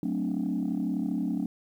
sine chord, D dominant seventh, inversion first, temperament equal, 185 / 220 / 261.6 / 293.7 Hz, F#3 / A3 / C4 / D4, 0 / 0 / 0 / 0 cents, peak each -31 dBFS, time 0.03-1.46 s, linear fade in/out 2 ms, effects tanh soft clip ceiling -21 dBFS + 10-bit

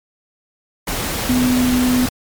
sine tone in noise, 250.2 Hz, B3, 23 cents sharp, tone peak -13 dBFS, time 1.29-2.06 s, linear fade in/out 5 ms, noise pink, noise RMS -22 dBFS, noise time 0.87-2.09 s, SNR +6 dB, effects MP3 96 kbps

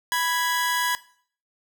sawtooth tone pair together, 987.8 / 1661.2 Hz, B5 / G#6, 0 / 0 cents, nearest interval major sixth, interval 900 cents, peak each -21 dBFS, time 0.12-0.95 s, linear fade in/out 0 ms, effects noise-tail reverb RT60 0.5 s tail -17 dB re dry

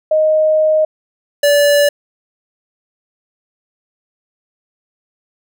sine / square tone pair in turn, 622.3 / 578.7 Hz, D#5 / D5, 0 / -26 cents, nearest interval minor second, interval 126 cents, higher first, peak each -9 dBFS, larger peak neither, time 0.11-0.85 / 1.43-1.89 s, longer first, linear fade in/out 5 ms, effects none

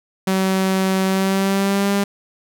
sawtooth tone with pitch glide, 190 to 200 Hz, F#3 to G3, +46 to +35 cents, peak -12 dBFS, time 0.27-2.04 s, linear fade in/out 5 ms, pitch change +89 cents, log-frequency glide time 1.05-1.92 s, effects none

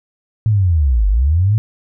sine linear two-way sweep, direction down then up, 112.9 to 46.28 to 112.9 Hz, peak -10 dBFS, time 0.46-1.58 s, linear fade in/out 0 ms, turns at 1.08 s, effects none

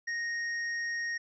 sine tone with hard clipping, 1864.7 Hz, A#6, in tune, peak -33 dBFS, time 0.07-1.18 s, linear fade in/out 10 ms, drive 8 dB, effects resampled to 16000 Hz

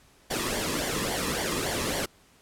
pink noise with flanger, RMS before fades -29 dBFS, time 0.3-2.06 s, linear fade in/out 10 ms, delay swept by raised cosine 0.76 to 1.39 ms, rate 3.6 Hz, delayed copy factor -0.65, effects pink hiss -59 dBFS RMS until 2.41 s + low-pass 12000 Hz 12 dB/octave

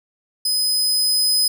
sawtooth tone with level ramp, 5030 Hz, D#8, 18 cents sharp, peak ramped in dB -15 to -12 dBFS, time 0.45-1.48 s, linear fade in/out 5 ms, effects none

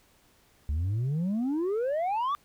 sine exponential sweep, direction up, 69.5 to 1200 Hz, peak -23 dBFS, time 0.69-2.35 s, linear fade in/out 0 ms, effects tanh soft clip ceiling -25 dBFS + pink hiss -63 dBFS RMS until 2.44 s

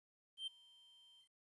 triangle tone with ADSR envelope, 3136 Hz, G7, in tune, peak -38 dBFS, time 0.37-1.29 s, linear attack 100 ms, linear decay 12 ms, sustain -24 dB, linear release 95 ms, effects resampled to 24000 Hz + 13-bit

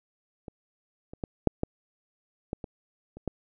clicks, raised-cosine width 2 ms, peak -26 / -28 / -18 / -6 / -13 / -17 / -23 / -30 / -16 dBFS, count 9, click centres 0.482 / 1.135 / 1.238 / 1.473 / 1.634 / 2.531 / 2.642 / 3.17 / 3.277 s, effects none

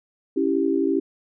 sine chord, C# diminished, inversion none, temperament equal, 277.2 / 329.6 / 392 Hz, C#4 / E4 / G4, 0 / 0 / 0 cents, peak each -23 dBFS, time 0.36-1 s, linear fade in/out 10 ms, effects none

